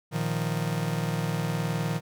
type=chord; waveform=45% pulse; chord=Bb suspended fourth; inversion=none; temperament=just; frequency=116.54 / 155.39 / 174.81 Hz; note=Bb2 / Eb3 / F3; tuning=0 / -2 / +2 cents; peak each=-33 / -29 / -32 dBFS; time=0.11-2.01 s; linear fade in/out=50 ms; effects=none